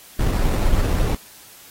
brown noise with sample-and-hold, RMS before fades -18 dBFS, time 0.19-1.15 s, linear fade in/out 5 ms, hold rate 3150 Hz, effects white hiss -45 dBFS RMS until 1.7 s + AAC 48 kbps

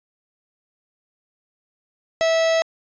45% pulse tone, 653 Hz, E5, 17 cents flat, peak -16 dBFS, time 2.21-2.62 s, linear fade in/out 0 ms, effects resampled to 16000 Hz

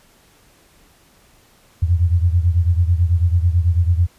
sine beating tone pair, 84.2 / 93.3 Hz, E2 / F#2, +37 / +15 cents, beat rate 9.1 Hz, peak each -14 / -18 dBFS, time 1.82-4.07 s, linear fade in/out 10 ms, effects pink hiss -53 dBFS RMS until 4.18 s + resampled to 32000 Hz

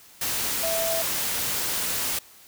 sine tone in noise, 660 Hz, E5, 2 cents sharp, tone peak -26 dBFS, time 0.63-1.02 s, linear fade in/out 5 ms, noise white, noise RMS -27 dBFS, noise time 0.21-2.19 s, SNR -2 dB, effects white hiss -51 dBFS RMS until 2.47 s

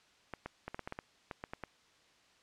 clicks, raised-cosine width 0.5 ms, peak -25 dBFS, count 12, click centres 0.337 / 0.46 / 0.68 / 0.745 / 0.793 / 0.875 / 0.924 / 0.989 / 1.312 / 1.439 / 1.535 / 1.637 s, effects white hiss -66 dBFS RMS until 2.42 s + low-pass 5000 Hz 12 dB/octave

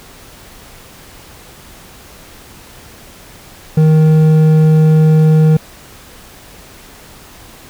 triangle tone with hard clipping, 156.5 Hz, D#3, 10 cents sharp, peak -7 dBFS, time 3.77-5.57 s, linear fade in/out 5 ms, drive 10 dB, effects pink hiss -38 dBFS RMS until 7.69 s

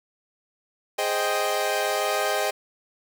sawtooth chord, Ab major seventh, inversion none, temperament equal, 415.3 / 523.3 / 622.3 / 784 Hz, Ab4 / C5 / Eb5 / G5, 0 / 0 / 0 / 0 cents, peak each -26 / -26 / -23 / -24 dBFS, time 0.98-2.51 s, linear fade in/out 10 ms, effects none

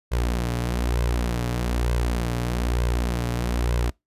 sawtooth tone with flanger, 59.6 Hz, A#1, 39 cents sharp, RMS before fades -24 dBFS, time 0.11-3.91 s, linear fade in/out 20 ms, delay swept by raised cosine 1.9 to 7.2 ms, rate 1.1 Hz, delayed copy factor +0.55, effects noise-tail reverb RT60 0.2 s tail -26 dB re dry + resampled to 32000 Hz

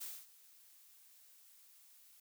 blue noise with ADSR envelope, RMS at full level -44 dBFS, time 0-2.2 s, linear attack 18 ms, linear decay 240 ms, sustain -19 dB, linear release 3 ms, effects none

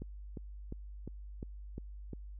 click train, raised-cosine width 3 ms, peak -29 dBFS, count 7, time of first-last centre 0.02-2.133 s, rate 2.84 Hz, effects added 50 Hz sine -44 dBFS peak until 2.39 s

